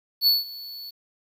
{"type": "tone with ADSR envelope", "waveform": "square", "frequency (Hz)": 4435, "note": "C#8", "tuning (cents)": 0, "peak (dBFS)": -15, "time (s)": [0.21, 0.91], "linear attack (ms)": 59, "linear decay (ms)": 170, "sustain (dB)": -21, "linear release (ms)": 17, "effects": ["9-bit"]}